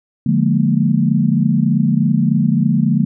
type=chord; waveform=sine; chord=Bb dominant seventh; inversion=first; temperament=just; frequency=145.68 / 174.81 / 209.8 / 233.1 Hz; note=D3 / F3 / Ab3 / Bb3; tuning=-14 / +2 / +18 / 0 cents; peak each=-17 dBFS; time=0.26-3.05 s; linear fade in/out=5 ms; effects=none